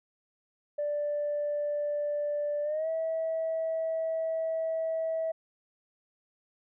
sine tone with pitch glide, 587.3 to 647.9 Hz, D5 to E5, 0 to -30 cents, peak -27 dBFS, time 0.78-5.32 s, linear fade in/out 10 ms, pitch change +170 cents, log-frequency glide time 2.63-2.88 s, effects tanh soft clip ceiling -24 dBFS

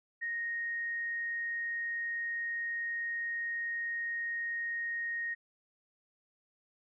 sine tone, 1864.7 Hz, A#6, in tune, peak -33 dBFS, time 0.21-5.35 s, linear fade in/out 20 ms, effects none

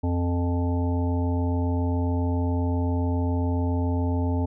harmonic tone, 87.31 Hz, F2, in tune, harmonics 1 / 3 / 5 / 7 / 9 / 10, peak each -23 / -27 / -35 / -37 / -41 / -37 dBFS, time 0.03-4.46 s, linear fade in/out 10 ms, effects none

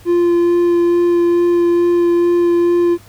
triangle tone with vibrato, 346.5 Hz, F4, 14 cents flat, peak -8 dBFS, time 0.05-2.98 s, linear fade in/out 50 ms, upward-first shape sine, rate 2.3 Hz, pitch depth 9 cents each way, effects added 103 Hz sine -43 dBFS peak until 3.08 s + pink hiss -45 dBFS RMS until 3.08 s

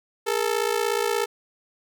sawtooth ring-modulated tone, 440 Hz, A4, in tune, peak -15 dBFS, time 0.26-1.26 s, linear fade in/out 20 ms, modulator 28.4 Hz, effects none

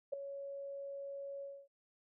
sine tone with ADSR envelope, 557 Hz, C#5, 8 cents sharp, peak -31 dBFS, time 0.12-1.68 s, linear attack 14 ms, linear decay 4 ms, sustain -11 dB, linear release 260 ms, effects none

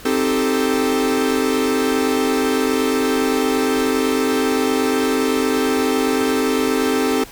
45% pulse chord, A half-diminished seventh, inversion first, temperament equal, 261.6 / 311.1 / 392 / 440 Hz, C4 / Eb4 / G4 / A4, 0 / 0 / 0 / 0 cents, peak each -20 / -24 / -23 / -21 dBFS, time 0.05-7.24 s, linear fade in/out 5 ms, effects pink hiss -39 dBFS RMS until 7.31 s

